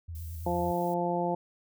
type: tone with vibrato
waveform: sine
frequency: 81.9 Hz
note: E2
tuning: 11 cents flat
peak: -36 dBFS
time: 0.08-0.72 s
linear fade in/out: 10 ms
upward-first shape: square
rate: 9 Hz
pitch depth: 55 cents each way
type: noise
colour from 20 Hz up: violet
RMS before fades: -50 dBFS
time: 0.15-0.94 s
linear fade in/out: 2 ms
type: harmonic tone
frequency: 174.4 Hz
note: F3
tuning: 2 cents flat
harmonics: 1 / 2 / 3 / 4 / 5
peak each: -33 / -33 / -33 / -33 / -33 dBFS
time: 0.46-1.35 s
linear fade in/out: 5 ms
effects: none